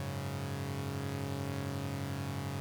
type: chord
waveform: sawtooth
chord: F# suspended second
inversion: none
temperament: equal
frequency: 92.5 / 103.83 / 138.59 Hz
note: F#2 / G#2 / C#3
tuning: 0 / 0 / 0 cents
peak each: -37 / -38 / -34 dBFS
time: 0-2.6 s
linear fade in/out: 0 ms
effects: 10-bit